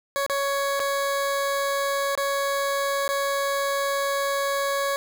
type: tone with dropouts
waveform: 20% pulse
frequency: 557 Hz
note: C#5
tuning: 8 cents sharp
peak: -18 dBFS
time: 0.16-4.96 s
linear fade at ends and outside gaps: 0 ms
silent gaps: 0.264-0.298 / 0.795-0.801 / 2.152-2.176 / 3.079-3.09 s
effects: 8-bit